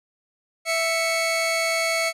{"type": "tone pair together", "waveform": "sawtooth", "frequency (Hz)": [660.1, 2217], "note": ["E5", "C#7"], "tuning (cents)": [2, 0], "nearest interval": "octave + major sixth", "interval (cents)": 2098, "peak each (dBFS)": -20, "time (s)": [0.65, 2.13], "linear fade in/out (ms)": 50, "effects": ["low-pass 11000 Hz 12 dB/octave"]}